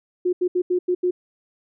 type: tone bursts at uneven times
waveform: sine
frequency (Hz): 360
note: F#4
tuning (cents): -47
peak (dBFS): -17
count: 6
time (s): 0.25-0.33 / 0.41-0.48 / 0.55-0.62 / 0.7-0.79 / 0.88-0.95 / 1.03-1.11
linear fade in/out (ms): 10
effects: none